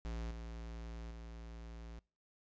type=tone with level steps; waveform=square; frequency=56.9 Hz; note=A#1; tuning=41 cents flat; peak=-40 / -45 / -48 dBFS; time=0.05-1.99 s; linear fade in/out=0 ms; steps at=0.31 / 1.11 s; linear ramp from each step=2 ms; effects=noise-tail reverb RT60 0.4 s tail -26 dB re dry + resampled to 16000 Hz